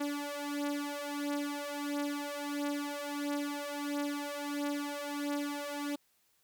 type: beating tone pair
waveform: sawtooth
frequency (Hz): 287.9 / 289.4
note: D4 / D4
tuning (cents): -34 / -25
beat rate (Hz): 1.5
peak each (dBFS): -34 / -33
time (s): 0-5.96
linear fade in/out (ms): 10
effects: white hiss -72 dBFS RMS until 6.43 s